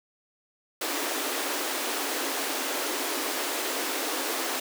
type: high-pass noise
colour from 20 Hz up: pink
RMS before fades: -30 dBFS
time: 0.81-4.6 s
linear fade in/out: 5 ms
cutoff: 260 Hz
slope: 96 dB/octave
effects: none